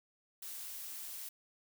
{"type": "noise", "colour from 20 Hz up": "blue", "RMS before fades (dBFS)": -45, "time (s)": [0.42, 1.29], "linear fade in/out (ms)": 5, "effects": []}